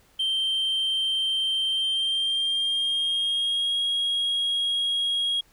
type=tone with pitch glide; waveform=sine; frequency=3136 to 3286 Hz; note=G7 to G#7; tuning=0 to -19 cents; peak=-20 dBFS; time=0.19-5.41 s; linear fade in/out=10 ms; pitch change=+81 cents; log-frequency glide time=1.69-3.79 s; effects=tanh soft clip ceiling -21 dBFS + pink hiss -60 dBFS RMS until 5.52 s